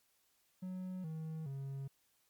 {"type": "tone with pitch steps", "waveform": "triangle", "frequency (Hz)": [184.7, 158.94, 136.78], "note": ["F#3", "D#3", "C#3"], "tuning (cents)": [-3, 37, -23], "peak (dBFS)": -38, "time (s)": [0.62, 1.88], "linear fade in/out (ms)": 10, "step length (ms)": 420, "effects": ["white hiss -75 dBFS RMS until 2.29 s", "MP3 96 kbps"]}